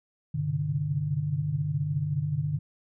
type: tone cluster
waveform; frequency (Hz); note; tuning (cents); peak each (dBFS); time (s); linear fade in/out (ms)
sine; 98.7 / 130 / 134.9 / 149; G2 / C3 / C#3 / D3; +12 / -11 / -47 / +25; -35 / -34 / -36 / -27; 0.34-2.59; 10
effects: none